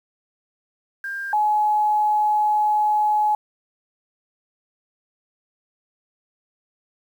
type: tone pair in turn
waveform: sine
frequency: 1596 / 845.5 Hz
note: G6 / G#5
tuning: +31 / +31 cents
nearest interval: major seventh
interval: 1100 cents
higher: first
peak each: -26 / -16 dBFS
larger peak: second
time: 1.04-1.33 / 1.33-3.35 s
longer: second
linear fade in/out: 2 ms
effects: 8-bit